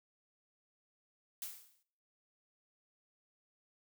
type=noise with exponential decay; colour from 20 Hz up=blue; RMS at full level=-40 dBFS; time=1.42-1.83 s; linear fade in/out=1 ms; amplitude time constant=87 ms; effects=noise-tail reverb RT60 0.6 s tail -20 dB re dry